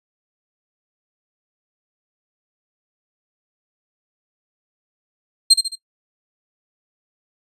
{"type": "tone with echo", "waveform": "35% pulse", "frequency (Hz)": 4186, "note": "C8", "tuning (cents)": 0, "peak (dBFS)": -5, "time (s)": [5.5, 5.54], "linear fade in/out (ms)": 10, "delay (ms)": 72, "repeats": 3, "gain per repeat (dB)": -7, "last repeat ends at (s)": 5.756, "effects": ["noise-tail reverb RT60 0.1 s tail -18 dB re dry", "resampled to 32000 Hz"]}